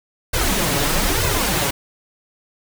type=noise with flanger; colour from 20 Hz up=pink; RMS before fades=-19 dBFS; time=0.33-1.71 s; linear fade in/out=10 ms; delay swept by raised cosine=1.9 to 7.2 ms; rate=1.1 Hz; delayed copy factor=+0.75; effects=none